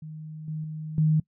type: tone with level steps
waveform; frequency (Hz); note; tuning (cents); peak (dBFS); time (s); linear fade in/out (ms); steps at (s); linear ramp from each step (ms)
sine; 155.56; D#3; 0; -36 / -29 / -32 / -18; 0.02-1.2; 5; 0.48 / 0.64 / 0.98; 2
effects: noise-tail reverb RT60 0.1 s tail -22 dB re dry